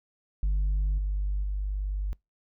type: tone with level steps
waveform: sine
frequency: 49.46 Hz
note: G1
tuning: 16 cents sharp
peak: -20 / -24 / -26 dBFS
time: 0.43-2.13 s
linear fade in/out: 0 ms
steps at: 0.98 / 1.43 s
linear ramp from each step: 2 ms
effects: noise-tail reverb RT60 0.2 s tail -26 dB re dry + tanh soft clip ceiling -22 dBFS